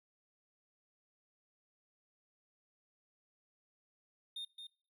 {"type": "tone with echo", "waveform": "triangle", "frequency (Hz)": 3658, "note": "A#7", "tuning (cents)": -33, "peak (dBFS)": -39, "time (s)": [4.36, 4.45], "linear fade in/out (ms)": 5, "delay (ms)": 220, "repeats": 1, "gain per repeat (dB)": -6, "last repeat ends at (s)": 4.67, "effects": ["noise-tail reverb RT60 0.4 s tail -22 dB re dry"]}